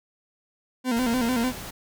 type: tone with vibrato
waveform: 40% pulse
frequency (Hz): 242.9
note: B3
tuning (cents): -29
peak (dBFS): -21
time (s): 0.84-1.53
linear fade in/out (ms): 50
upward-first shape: square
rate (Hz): 6.7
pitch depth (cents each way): 84
type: noise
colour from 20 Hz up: pink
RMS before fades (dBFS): -37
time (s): 0.96-1.71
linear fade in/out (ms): 10
effects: none